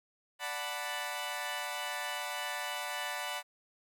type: chord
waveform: 15% pulse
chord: B minor seventh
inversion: first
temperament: equal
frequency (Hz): 587.3 / 740 / 880 / 987.8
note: D5 / F#5 / A5 / B5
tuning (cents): 0 / 0 / 0 / 0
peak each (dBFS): -36 / -34 / -36 / -34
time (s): 0.39-3.43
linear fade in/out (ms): 50
effects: none